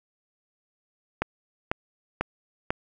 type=click train; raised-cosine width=0.5 ms; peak=-9 dBFS; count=4; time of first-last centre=1.22-2.705 s; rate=2.02 Hz; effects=none